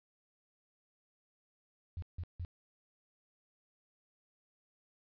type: tone bursts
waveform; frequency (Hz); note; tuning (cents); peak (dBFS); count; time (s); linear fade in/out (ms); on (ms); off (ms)
sine; 86.8; F2; -10; -37; 3; 1.97-2.449; 0; 53; 160
effects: resampled to 11025 Hz + 12-bit